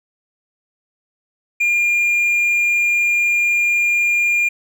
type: tone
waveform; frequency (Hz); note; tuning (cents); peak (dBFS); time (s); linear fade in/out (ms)
triangle; 2408; D7; +43; -12; 1.6-4.49; 10
effects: none